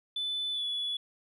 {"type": "tone with pitch glide", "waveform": "sine", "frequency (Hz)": [3500, 3416], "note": ["A7", "G#7"], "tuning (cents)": [-10, 48], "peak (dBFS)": -29, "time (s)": [0.16, 0.97], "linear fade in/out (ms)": 5, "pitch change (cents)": -42, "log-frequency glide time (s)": [0.52, 0.64], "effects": ["tanh soft clip ceiling -27 dBFS"]}